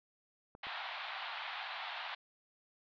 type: clicks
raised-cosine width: 1 ms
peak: -37 dBFS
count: 2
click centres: 0.551 / 0.669 s
type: band-pass noise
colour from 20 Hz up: pink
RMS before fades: -43 dBFS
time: 0.63-2.15 s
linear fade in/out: 5 ms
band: 710 to 4000 Hz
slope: 48 dB/octave
effects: none